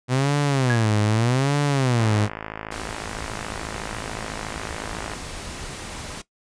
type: tone with vibrato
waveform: sawtooth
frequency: 123.47 Hz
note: B2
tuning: in tune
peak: -14 dBFS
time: 0.08-2.29 s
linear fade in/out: 50 ms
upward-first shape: sine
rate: 0.82 Hz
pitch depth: 280 cents each way
type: tone with exponential decay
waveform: sine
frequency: 1661.2 Hz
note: G#6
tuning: in tune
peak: -20 dBFS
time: 0.7-0.95 s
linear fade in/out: 0 ms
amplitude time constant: 53 ms
type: click train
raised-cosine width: 0.5 ms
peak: -15 dBFS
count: 170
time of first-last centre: 2-5.135 s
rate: 53.9 Hz
type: noise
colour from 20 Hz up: pink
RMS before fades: -34 dBFS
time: 2.71-6.22 s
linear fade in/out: 10 ms
effects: noise-tail reverb RT60 0.1 s tail -17 dB re dry + resampled to 22050 Hz